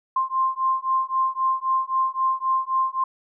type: beating tone pair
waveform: sine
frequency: 1050 / 1053.8 Hz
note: C6 / C6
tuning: +6 / +12 cents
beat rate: 3.8 Hz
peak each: -23 dBFS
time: 0.16-3.04 s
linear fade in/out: 5 ms
effects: none